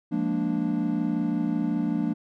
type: chord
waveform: triangle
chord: Bb dominant seventh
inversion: second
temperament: equal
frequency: 174.61 / 207.7 / 233.1 / 293.7 Hz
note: F3 / Ab3 / Bb3 / D4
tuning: 0 / 0 / 0 / 0 cents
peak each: -28 / -29 / -26 / -26 dBFS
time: 0.11-2.14 s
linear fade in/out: 20 ms
effects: none